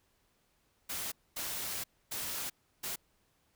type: noise bursts at uneven times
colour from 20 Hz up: white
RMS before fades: -38 dBFS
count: 4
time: 0.89-1.12 / 1.36-1.84 / 2.11-2.5 / 2.83-2.96 s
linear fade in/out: 10 ms
effects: pink hiss -73 dBFS RMS until 3.55 s